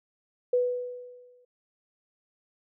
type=tone with exponential decay; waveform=sine; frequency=493.9 Hz; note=B4; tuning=in tune; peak=-19 dBFS; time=0.53-1.45 s; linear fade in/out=5 ms; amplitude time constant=200 ms; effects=none